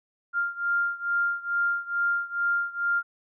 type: beating tone pair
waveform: sine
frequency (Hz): 1396.9 / 1399.2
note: F6 / F6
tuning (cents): 0 / +3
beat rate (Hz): 2.3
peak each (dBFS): -26 / -28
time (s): 0.33-3.03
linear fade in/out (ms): 50
effects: none